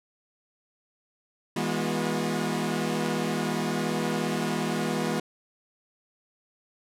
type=tone cluster; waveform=sawtooth; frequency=162.2 / 205.5 / 242.8 / 358.9 Hz; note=E3 / G#3 / B3 / F4; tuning=-28 / -18 / -29 / +47 cents; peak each=-28 / -27 / -27 / -29 dBFS; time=1.56-5.2 s; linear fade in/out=5 ms; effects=low-pass 12000 Hz 12 dB/octave